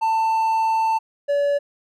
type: tone pair in turn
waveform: triangle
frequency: 891 / 571.6 Hz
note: A5 / D5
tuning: +22 / -47 cents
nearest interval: minor sixth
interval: 769 cents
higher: first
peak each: -15 dBFS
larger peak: neither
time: 0.01-0.99 / 1.28-1.59 s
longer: first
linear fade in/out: 20 ms
effects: none